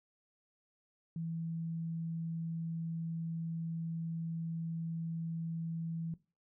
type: tone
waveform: sine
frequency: 164.7 Hz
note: E3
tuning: 1 cent flat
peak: -36 dBFS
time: 1.16-6.14 s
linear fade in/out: 2 ms
effects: noise-tail reverb RT60 0.3 s tail -18 dB re dry